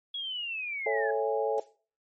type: linear sweep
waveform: sine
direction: down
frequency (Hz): 3353 to 1655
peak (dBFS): -32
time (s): 0.14-1.11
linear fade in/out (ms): 5
type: chord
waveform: sine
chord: A major seventh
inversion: none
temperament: equal with one note detuned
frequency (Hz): 440 / 554.4 / 659.3 / 822.5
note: A4 / C#5 / E5 / G#5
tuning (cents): 0 / 0 / 0 / -17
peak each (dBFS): -28 / -31 / -34 / -33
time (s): 0.86-1.6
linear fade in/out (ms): 5
type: noise with exponential decay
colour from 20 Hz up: blue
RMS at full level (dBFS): -45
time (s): 1.58-1.76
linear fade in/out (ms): 0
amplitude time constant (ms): 38
effects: noise-tail reverb RT60 0.4 s tail -19 dB re dry + MP3 32 kbps